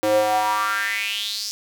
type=tone with high-pass filter sweep; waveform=square; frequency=106.1 Hz; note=G#2; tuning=38 cents sharp; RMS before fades=-22 dBFS; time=0.03-1.51 s; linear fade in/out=0 ms; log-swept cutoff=420 to 5500 Hz; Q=5.6; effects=none